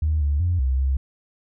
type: tone with pitch steps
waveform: sine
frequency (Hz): 77.3 / 72.2 / 87.7 / 65.3 / 66.9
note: D#2 / D2 / F2 / C2 / C2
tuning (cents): -11 / -29 / +8 / -3 / +39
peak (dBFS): -17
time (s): 0.02-0.97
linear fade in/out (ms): 5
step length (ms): 190
effects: tanh soft clip ceiling -13 dBFS